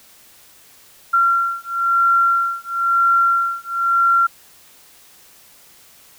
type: beating tone pair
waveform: sine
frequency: 1371 / 1372 Hz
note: F6 / F6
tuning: -32 / -31 cents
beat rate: 1 Hz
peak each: -17 dBFS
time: 1.13-4.27 s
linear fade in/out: 10 ms
effects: white hiss -48 dBFS RMS until 6.18 s